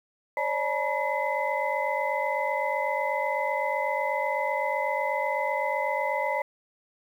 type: tone cluster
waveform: sine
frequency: 545 / 593 / 864 / 959 / 2034 Hz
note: C#5 / D5 / A5 / A#5 / C7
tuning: -29 / +17 / -32 / +49 / -50 cents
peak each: -31 dBFS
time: 0.37-6.42 s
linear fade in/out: 2 ms
effects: tanh soft clip ceiling -13 dBFS + 9-bit